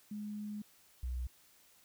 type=tone pair in turn; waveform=sine; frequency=209.2 / 62.2 Hz; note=G#3 / B1; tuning=+13 / +13 cents; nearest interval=octave + major sixth; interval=2100 cents; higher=first; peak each=-39 / -35 dBFS; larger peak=second; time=0.11-0.62 / 1.03-1.27 s; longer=first; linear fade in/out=5 ms; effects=white hiss -65 dBFS RMS until 1.84 s